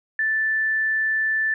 sine tone, 1760 Hz, A6, in tune, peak -19 dBFS, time 0.19-1.54 s, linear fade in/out 2 ms, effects none

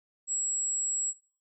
sine tone, 7720 Hz, B8, 40 cents flat, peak -27 dBFS, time 0.27-1.14 s, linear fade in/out 50 ms, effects noise-tail reverb RT60 0.4 s tail -17 dB re dry

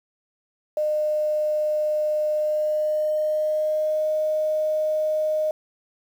sine tone with pitch glide, 608 to 617.9 Hz, D#5 to D#5, -40 to -12 cents, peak -20 dBFS, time 0.77-5.51 s, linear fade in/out 2 ms, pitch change +28 cents, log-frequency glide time 2.34-4.08 s, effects 8-bit

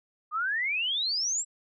sine exponential sweep, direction up, 1193 to 7840 Hz, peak -26 dBFS, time 0.31-1.45 s, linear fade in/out 50 ms, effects none

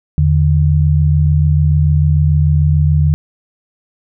sine tone pair together, 82.41 / 149.23 Hz, E2 / D3, 0 / +28 cents, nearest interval minor seventh, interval 1028 cents, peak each -11 dBFS, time 0.18-3.14 s, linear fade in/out 0 ms, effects none

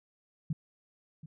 sine tone with echo, 155.56 Hz, D#3, in tune, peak -28 dBFS, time 0.5-0.53 s, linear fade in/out 5 ms, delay 730 ms, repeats 1, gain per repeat -15 dB, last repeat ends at 1.26 s, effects none

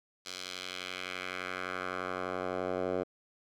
10% pulse tone with band-pass filter sweep, 91.7 Hz, F#2, 15 cents flat, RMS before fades -37 dBFS, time 0.25-3.04 s, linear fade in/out 20 ms, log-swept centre 4800 to 540 Hz, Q 1.4, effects none

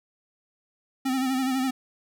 square tone with vibrato, 261.6 Hz, C4, in tune, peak -24 dBFS, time 1.05-1.71 s, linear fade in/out 10 ms, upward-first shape sine, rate 12 Hz, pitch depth 51 cents each way, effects none

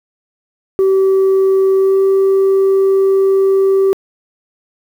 sine tone with pitch glide, 384.4 to 387.5 Hz, G4 to G4, -34 to -20 cents, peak -6 dBFS, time 0.79-3.93 s, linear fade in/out 0 ms, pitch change +14 cents, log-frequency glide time 1.77-2.02 s, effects tanh soft clip ceiling -7 dBFS + 7-bit

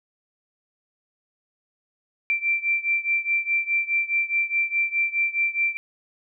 sine beating tone pair, 2349 / 2353.8 Hz, D7 / D7, 0 / +3 cents, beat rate 4.8 Hz, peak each -23 / -25 dBFS, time 2.3-5.77 s, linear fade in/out 0 ms, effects none

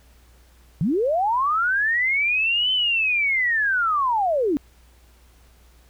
sine linear two-way sweep, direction up then down, 138.59 to 3069 to 264.9 Hz, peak -18 dBFS, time 0.81-4.57 s, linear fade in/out 0 ms, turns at 2.72 s, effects added 60 Hz sine -51 dBFS peak until 5.89 s + pink hiss -58 dBFS RMS until 5.89 s

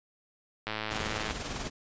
click train, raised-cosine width 0.3 ms, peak -17 dBFS, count 70, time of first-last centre 0.67-1.309 s, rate 108 Hz
pink noise with tremolo, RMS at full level -34 dBFS, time 0.9-1.7 s, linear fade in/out 20 ms, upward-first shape triangle, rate 20 Hz, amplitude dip 55%
effects resampled to 16000 Hz

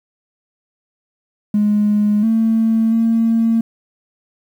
triangle tone with pitch steps, 208.7 / 224.1 / 227.3 Hz, G#3 / A3 / A#3, +9 / +32 / -43 cents, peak -8 dBFS, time 1.54-3.61 s, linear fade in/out 5 ms, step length 690 ms, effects tanh soft clip ceiling -9 dBFS + 8-bit

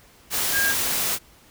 sine tone in noise, 1618 Hz, G#6, 46 cents flat, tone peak -20 dBFS, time 0.52-0.75 s, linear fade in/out 50 ms, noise white, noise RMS -24 dBFS, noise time 0.3-1.19 s, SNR +1 dB, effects pink hiss -53 dBFS RMS until 1.5 s

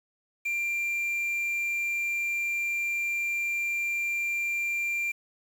triangle tone with quantisation, 2376 Hz, D7, 20 cents sharp, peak -25 dBFS, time 0.45-5.12 s, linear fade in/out 10 ms, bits 8, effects none

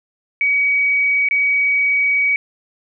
sine tone with dropouts, 2264 Hz, C#7, 36 cents sharp, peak -13 dBFS, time 0.41-2.36 s, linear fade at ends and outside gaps 1 ms, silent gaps 1.287-1.31 s, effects none

